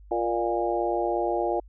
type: harmonic tone with a mistuned harmonic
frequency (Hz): 117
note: A#2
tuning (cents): +7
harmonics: 3 / 4 / 5 / 6 / 7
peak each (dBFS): -28 / -31 / -30 / -30 / -30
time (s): 0.11-1.6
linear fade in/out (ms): 5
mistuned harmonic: 5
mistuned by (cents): +25
effects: added 50 Hz sine -46 dBFS peak until 1.68 s